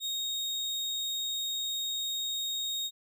35% pulse tone, 3729 Hz, A#7, in tune, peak -29 dBFS, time 0-2.91 s, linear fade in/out 50 ms, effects none

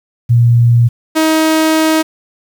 sine / sawtooth tone pair in turn, 118.6 / 316.6 Hz, A#2 / D#4, +30 / +30 cents, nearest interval octave + perfect fourth, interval 1700 cents, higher second, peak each -5 dBFS, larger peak neither, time 0.29-0.89 / 1.15-2.03 s, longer second, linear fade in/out 20 ms, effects 7-bit

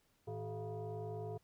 sine tone with frequency modulation, 160 Hz, D#3, 49 cents sharp, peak -40 dBFS, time 0.27-1.38 s, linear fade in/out 10 ms, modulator 270 Hz, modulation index 1.9, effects pink hiss -75 dBFS RMS until 1.43 s

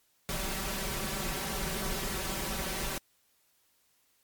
pink noise with comb filter, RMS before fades -34 dBFS, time 0.29-2.98 s, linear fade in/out 0 ms, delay 5.2 ms, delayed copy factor +0.75, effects white hiss -70 dBFS RMS until 4.23 s + MP3 96 kbps

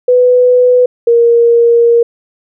sine tone pair in turn, 497 / 469.1 Hz, B4 / A#4, +11 / +11 cents, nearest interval minor second, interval 100 cents, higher first, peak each -4 dBFS, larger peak neither, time 0.08-0.86 / 1.07-2.03 s, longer second, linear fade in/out 5 ms, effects none

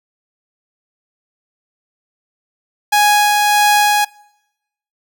sawtooth tone with tremolo, 830.6 Hz, G#5, in tune, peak -5 dBFS, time 2.92-4.05 s, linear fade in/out 10 ms, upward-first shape sine, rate 1.6 Hz, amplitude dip 25%, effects noise-tail reverb RT60 0.9 s tail -25 dB re dry

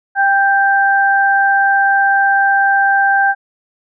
sine tone pair together, 790.5 / 1571 Hz, G5 / G6, +14 / +3 cents, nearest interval octave, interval 1189 cents, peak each -12 dBFS, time 0.15-3.35 s, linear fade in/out 50 ms, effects none

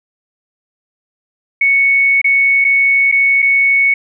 sine tone with dropouts, 2217 Hz, C#7, in tune, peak -8 dBFS, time 1.61-3.94 s, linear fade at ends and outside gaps 5 ms, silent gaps 2.216-2.243 / 2.644-2.648 / 3.116-3.123 / 3.421-3.425 s, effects none

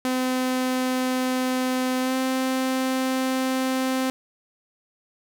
sawtooth tone with pitch glide, 256 to 260.6 Hz, C4 to C4, -38 to -7 cents, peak -18 dBFS, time 0.05-4.1 s, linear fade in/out 0 ms, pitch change +31 cents, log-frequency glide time 2-2.15 s, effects none

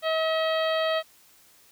harmonic tone, 640 Hz, D#5, 49 cents sharp, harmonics 1 / 2 / 3 / 4 / 5 / 6 / 7, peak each -24 / -31 / -33 / -38 / -34 / -38 / -42 dBFS, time 0.02-1.03 s, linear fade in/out 50 ms, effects white hiss -57 dBFS RMS until 1.71 s

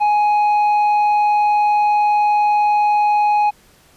sine tone with tanh clipping, 835 Hz, G#5, 9 cents sharp, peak -13 dBFS, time 0-3.51 s, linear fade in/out 20 ms, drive 5 dB, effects pink hiss -51 dBFS RMS until 3.96 s + resampled to 32000 Hz

